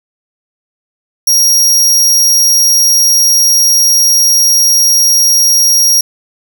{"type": "tone", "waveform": "sawtooth", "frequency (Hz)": 5630, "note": "F8", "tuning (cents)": 13, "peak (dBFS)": -3, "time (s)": [1.27, 6.01], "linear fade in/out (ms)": 5, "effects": ["7-bit"]}